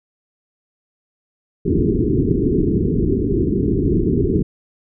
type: low-pass noise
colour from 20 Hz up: white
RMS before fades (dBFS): -17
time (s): 1.65-4.43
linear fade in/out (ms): 10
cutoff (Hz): 420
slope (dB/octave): 96
effects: none